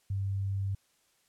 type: tone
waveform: sine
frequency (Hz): 98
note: G2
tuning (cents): 0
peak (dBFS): -29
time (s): 0.1-0.75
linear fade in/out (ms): 5
effects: white hiss -70 dBFS RMS until 1.28 s + low-pass 11000 Hz 12 dB/octave

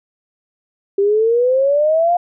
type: exponential sweep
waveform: sine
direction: up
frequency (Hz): 392 to 714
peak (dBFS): -11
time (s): 0.98-2.17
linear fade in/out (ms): 5
effects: none

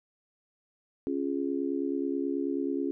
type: chord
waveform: sine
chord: Db major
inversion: none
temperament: just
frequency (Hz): 277.2 / 346.5 / 415.8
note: Db4 / F4 / Ab4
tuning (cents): 0 / -14 / +2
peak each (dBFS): -30 / -33 / -35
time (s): 1.07-2.91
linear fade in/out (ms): 0
effects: none

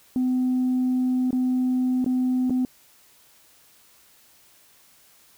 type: tone with dropouts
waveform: sine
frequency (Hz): 254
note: B3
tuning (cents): +49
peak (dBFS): -18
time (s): 0.16-2.65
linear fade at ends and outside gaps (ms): 1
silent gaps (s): 1.307-1.329 / 2.044-2.062 / 2.497-2.505
effects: tanh soft clip ceiling -17 dBFS + white hiss -56 dBFS RMS until 5.37 s

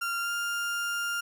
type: tone with pitch glide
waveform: 35% pulse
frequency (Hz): 1385 to 1401.1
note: F6 to F6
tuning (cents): -15 to +5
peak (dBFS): -27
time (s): 0.01-1.21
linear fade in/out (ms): 10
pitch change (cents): +20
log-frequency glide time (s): 0.2-0.31
effects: none

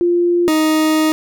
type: tone pair in turn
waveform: sine / 40% pulse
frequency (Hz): 348.4 / 312.3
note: F4 / D#4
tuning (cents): -4 / +7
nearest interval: major second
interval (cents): 189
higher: first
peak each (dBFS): -11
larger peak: neither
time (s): 0.01-0.48 / 0.48-1.12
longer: second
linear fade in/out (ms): 0
effects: none

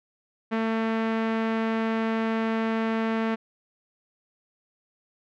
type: tone with low-pass filter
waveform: sawtooth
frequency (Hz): 223.9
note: A3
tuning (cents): +30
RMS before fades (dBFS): -26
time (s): 0.51-3.36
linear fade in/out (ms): 20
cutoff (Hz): 2200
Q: 1.1
effects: none

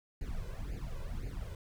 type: noise with flanger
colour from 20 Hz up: brown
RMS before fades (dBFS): -39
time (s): 0.21-1.55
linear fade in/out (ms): 2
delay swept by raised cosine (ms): 0.43 to 2.03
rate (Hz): 1.9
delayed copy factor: +0.9
effects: none

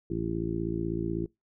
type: harmonic tone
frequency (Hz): 56.1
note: A1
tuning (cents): +34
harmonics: 1 / 2 / 3 / 4 / 5 / 6 / 7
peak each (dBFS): -39 / -38 / -35 / -40 / -38 / -32 / -38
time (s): 0.1-1.26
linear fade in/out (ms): 5
effects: noise-tail reverb RT60 0.2 s tail -24 dB re dry

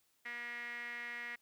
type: tone with band-pass filter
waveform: sawtooth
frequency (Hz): 239.1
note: A#3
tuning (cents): +44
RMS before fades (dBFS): -44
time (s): 0.25-1.36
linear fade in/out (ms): 10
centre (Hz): 2000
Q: 9.7
effects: white hiss -75 dBFS RMS until 1.41 s

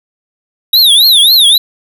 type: tone with vibrato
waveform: square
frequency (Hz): 3751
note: A#7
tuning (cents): +10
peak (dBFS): -4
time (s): 0.73-1.58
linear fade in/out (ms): 5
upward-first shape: triangle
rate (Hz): 3.7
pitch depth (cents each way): 260
effects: none

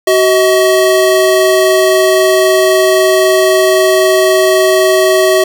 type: tone pair together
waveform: square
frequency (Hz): 376.3 / 635.1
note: F#4 / D#5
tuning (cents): +29 / +35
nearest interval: major sixth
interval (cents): 906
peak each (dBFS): -10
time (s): 0.07-5.44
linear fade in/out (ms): 5
effects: none

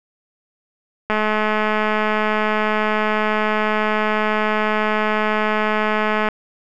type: click train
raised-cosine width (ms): 0.5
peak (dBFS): -5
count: 1111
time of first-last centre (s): 1.1-6.287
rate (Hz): 214
effects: none

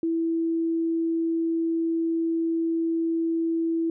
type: tone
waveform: sine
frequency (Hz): 329.6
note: E4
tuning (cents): 0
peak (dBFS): -22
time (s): 0.03-3.9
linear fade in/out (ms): 2
effects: none

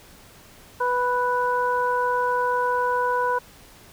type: harmonic tone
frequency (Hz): 493.9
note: B4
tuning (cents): 0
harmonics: 1 / 2 / 3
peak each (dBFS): -25 / -22 / -28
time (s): 0.8-3.39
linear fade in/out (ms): 10
effects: pink hiss -49 dBFS RMS until 3.92 s

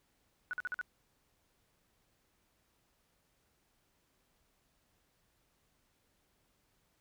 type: tone bursts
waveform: sine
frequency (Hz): 1475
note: F#6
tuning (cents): -6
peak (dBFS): -34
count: 5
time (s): 0.51-0.813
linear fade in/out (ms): 0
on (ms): 23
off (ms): 47
effects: pink hiss -75 dBFS RMS until 7 s

